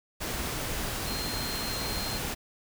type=tone in noise; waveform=sine; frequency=4186 Hz; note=C8; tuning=in tune; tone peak=-36 dBFS; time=1.06-2.19 s; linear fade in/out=20 ms; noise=pink; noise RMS=-33 dBFS; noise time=0.2-2.35 s; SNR=-6 dB; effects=none